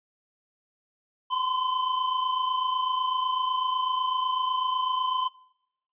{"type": "tone pair together", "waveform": "square", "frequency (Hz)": [1018.5, 1046.5], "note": ["C6", "C6"], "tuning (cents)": [-47, 0], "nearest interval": "unison", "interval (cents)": 47, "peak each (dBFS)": [-26, -33], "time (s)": [1.3, 5.29], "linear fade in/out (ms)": 20, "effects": ["noise-tail reverb RT60 0.8 s tail -21 dB re dry", "resampled to 8000 Hz"]}